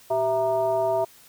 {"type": "tone with frequency modulation", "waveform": "sine", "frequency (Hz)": 659.3, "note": "E5", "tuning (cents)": 0, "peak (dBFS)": -20, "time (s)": [0.1, 1.05], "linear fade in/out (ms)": 10, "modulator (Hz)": 272, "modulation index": 0.86, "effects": ["white hiss -52 dBFS RMS until 1.28 s"]}